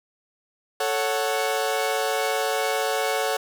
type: chord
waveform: sawtooth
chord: F# minor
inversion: first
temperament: equal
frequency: 440 / 554.4 / 740 Hz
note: A4 / C#5 / F#5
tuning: 0 / 0 / 0 cents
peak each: -23 dBFS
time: 0.8-3.37 s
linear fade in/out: 5 ms
effects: none